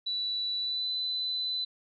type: tone with pitch glide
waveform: sine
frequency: 3951 to 4008 Hz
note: B7 to B7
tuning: 0 to +25 cents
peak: -29 dBFS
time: 0.06-1.65 s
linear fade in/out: 10 ms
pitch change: +25 cents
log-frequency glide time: 0.59-0.89 s
effects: none